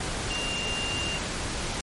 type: tone in noise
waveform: sine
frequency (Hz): 2794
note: F7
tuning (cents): 0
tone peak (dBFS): -30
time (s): 0.3-1.18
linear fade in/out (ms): 5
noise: pink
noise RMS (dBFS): -31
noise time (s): 0-1.81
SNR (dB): -2
effects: low-pass 10000 Hz 12 dB/octave + MP3 48 kbps